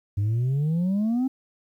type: exponential sweep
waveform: sine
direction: up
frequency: 98 to 268.3 Hz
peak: -18 dBFS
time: 0.17-1.28 s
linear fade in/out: 10 ms
effects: tanh soft clip ceiling -20 dBFS + 10-bit